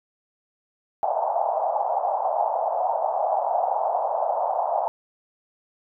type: band-pass noise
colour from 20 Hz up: white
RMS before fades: -24 dBFS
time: 1.03-4.88 s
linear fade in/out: 0 ms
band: 630 to 840 Hz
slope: 48 dB/octave
effects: none